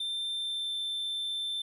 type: tone with pitch glide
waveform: triangle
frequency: 3575 to 3552 Hz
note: A7 to A7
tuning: +27 to +16 cents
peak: -30 dBFS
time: 0-1.62 s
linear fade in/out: 5 ms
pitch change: -11 cents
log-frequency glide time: 0.35-0.74 s
effects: 12-bit